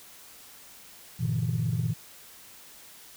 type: chord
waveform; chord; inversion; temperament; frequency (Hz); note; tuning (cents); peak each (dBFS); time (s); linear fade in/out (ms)
sine; E half-diminished seventh; first; just; 98.89 / 118.67 / 148.33 / 164.81; G2 / Bb2 / D3 / E3; +16 / +31 / +18 / 0; -33 / -27 / -32 / -30; 1.19-1.94; 20
effects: tanh soft clip ceiling -18 dBFS + white hiss -50 dBFS RMS until 3.16 s